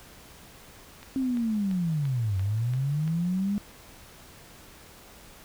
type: click train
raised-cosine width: 0.3 ms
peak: -28 dBFS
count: 7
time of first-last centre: 1.03-3.078 s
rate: 2.93 Hz
type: linear two-way sweep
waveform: sine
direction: down then up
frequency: 270 to 92.5 to 207.4 Hz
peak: -24 dBFS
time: 1.16-3.58 s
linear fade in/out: 0 ms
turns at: 2.38 s
effects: pink hiss -50 dBFS RMS until 5.44 s